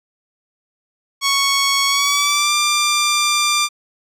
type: tone with pitch glide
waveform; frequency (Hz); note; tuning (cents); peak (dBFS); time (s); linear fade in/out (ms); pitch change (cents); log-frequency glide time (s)
10% pulse; 1108.7 to 1188.3; C#6 to D6; 0 to +20; -6; 1.21-3.69; 50; +120; 1.87-2.54
effects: resampled to 32000 Hz